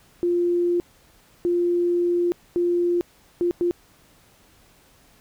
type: tone bursts at uneven times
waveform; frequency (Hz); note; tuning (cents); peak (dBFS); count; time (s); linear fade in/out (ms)
sine; 349.2; F4; 0; -18; 5; 0.23-0.8 / 1.45-2.32 / 2.56-3.01 / 3.41-3.51 / 3.61-3.71; 0
effects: pink hiss -56 dBFS RMS until 5.2 s